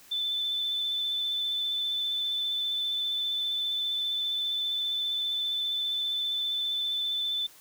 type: tone with vibrato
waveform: sine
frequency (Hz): 3520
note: A7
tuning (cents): 0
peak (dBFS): -27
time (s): 0.11-7.47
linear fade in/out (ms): 10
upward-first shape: triangle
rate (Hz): 15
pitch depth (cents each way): 21
effects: white hiss -54 dBFS RMS until 7.6 s